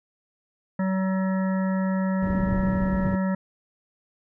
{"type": "harmonic tone", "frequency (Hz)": 189.5, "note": "F#3", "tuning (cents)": 42, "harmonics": [1, 3, 5, 7, 9, 10], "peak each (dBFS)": [-22, -32, -36, -39, -41, -42], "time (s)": [0.79, 3.35], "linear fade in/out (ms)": 5}
{"type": "low-pass noise", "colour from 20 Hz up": "white", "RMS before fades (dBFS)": -29, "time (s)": [2.22, 3.16], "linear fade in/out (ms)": 5, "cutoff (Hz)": 160, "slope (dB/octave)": 12}
{"effects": []}